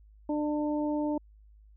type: harmonic tone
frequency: 298.5 Hz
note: D4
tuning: 28 cents sharp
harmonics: 1 / 2 / 3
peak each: -28 / -34 / -38 dBFS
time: 0.29-1.18 s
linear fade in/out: 5 ms
effects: added 52 Hz sine -53 dBFS peak until 1.76 s